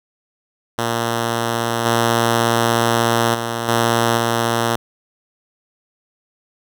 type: tone with level steps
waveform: 5% pulse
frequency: 116.54 Hz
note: A#2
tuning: in tune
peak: -7 / -3 / -10 / -3 / -5 dBFS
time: 0.78-4.76 s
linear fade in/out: 5 ms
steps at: 1.85 / 3.34 / 3.68 / 4.17 s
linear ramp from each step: 10 ms
effects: none